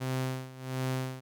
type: tone with tremolo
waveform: sawtooth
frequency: 130 Hz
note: C3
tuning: 11 cents flat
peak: -25 dBFS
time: 0-1.21 s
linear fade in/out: 20 ms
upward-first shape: sine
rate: 1.4 Hz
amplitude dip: 85%
effects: none